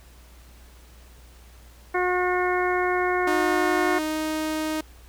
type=harmonic tone; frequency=361.6 Hz; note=F#4; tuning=40 cents flat; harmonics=1 / 2 / 3 / 4 / 5 / 6; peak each=-24 / -27 / -29 / -30 / -31 / -32 dBFS; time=1.94-3.99 s; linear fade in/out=10 ms
type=tone with pitch glide; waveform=sawtooth; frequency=310 to 311.8 Hz; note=D#4 to D#4; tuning=-6 to +4 cents; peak=-21 dBFS; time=3.27-4.81 s; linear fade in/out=5 ms; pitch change=+10 cents; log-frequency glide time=4.03-4.18 s
effects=added 60 Hz sine -47 dBFS peak until 5.08 s + pink hiss -54 dBFS RMS until 5.08 s